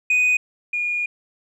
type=tone pair in turn; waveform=sine; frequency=2489 / 2434 Hz; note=D#7 / D#7; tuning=0 / -39 cents; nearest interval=unison; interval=39 cents; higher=first; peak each=-12 / -20 dBFS; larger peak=first; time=0.1-0.37 / 0.73-1.06 s; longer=second; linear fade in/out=5 ms; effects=tanh soft clip ceiling -14 dBFS